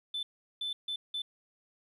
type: tone bursts at uneven times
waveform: sine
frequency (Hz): 3520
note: A7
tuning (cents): 0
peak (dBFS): -31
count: 4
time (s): 0.14-0.23 / 0.61-0.73 / 0.88-0.96 / 1.14-1.22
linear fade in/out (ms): 5
effects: tanh soft clip ceiling -30 dBFS + 12-bit